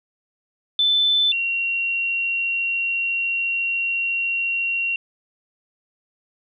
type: tone pair in turn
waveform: sine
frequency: 3520 / 2747 Hz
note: A7 / F7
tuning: 0 / -29 cents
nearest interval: major third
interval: 429 cents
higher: first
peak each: -15 / -20 dBFS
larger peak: first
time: 0.79-1.32 / 1.32-4.96 s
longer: second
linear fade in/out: 2 ms
effects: none